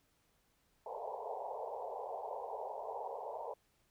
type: band-pass noise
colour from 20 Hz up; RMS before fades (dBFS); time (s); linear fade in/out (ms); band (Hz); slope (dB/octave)
white; -43; 0.86-3.54; 5; 420 to 960; 96
effects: pink hiss -75 dBFS RMS until 3.9 s